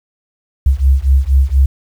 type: beating tone pair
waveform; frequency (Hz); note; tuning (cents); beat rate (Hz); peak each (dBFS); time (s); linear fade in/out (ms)
sine; 65.41 / 69.61; C2 / C#2; 0 / +8; 4.2; -11; 0.66-1.66; 5
effects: 7-bit